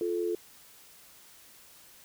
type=tone pair together; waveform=sine; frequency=349.2 / 435.7 Hz; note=F4 / A4; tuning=0 / -17 cents; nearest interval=major third; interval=383 cents; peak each=-30 / -31 dBFS; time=0.01-0.35 s; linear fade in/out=2 ms; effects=white hiss -55 dBFS RMS until 2.04 s